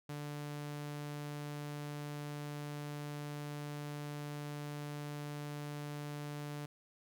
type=tone; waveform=sawtooth; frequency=146.83 Hz; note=D3; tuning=in tune; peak=-37 dBFS; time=0.09-6.66 s; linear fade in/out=5 ms; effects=none